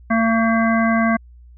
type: harmonic tone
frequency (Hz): 226.4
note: A3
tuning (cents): +50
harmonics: 1 / 3 / 5 / 7 / 9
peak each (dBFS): -16 / -21 / -23 / -24 / -26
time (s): 0.1-1.17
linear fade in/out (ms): 10
effects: added 60 Hz sine -41 dBFS peak until 1.57 s